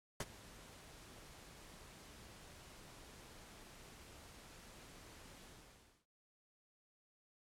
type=noise with ADSR envelope; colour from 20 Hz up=pink; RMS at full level=-39 dBFS; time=0.2-6.06 s; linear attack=4 ms; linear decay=39 ms; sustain=-18 dB; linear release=630 ms; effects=low-pass 11000 Hz 12 dB/octave + MP3 96 kbps